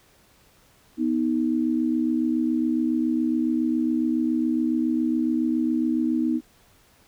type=tone pair together; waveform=sine; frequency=246.9 / 314.1 Hz; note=B3 / D#4; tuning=0 / +16 cents; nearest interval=major third; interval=416 cents; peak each=-23 dBFS; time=0.97-6.41 s; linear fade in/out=50 ms; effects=pink hiss -58 dBFS RMS until 7.07 s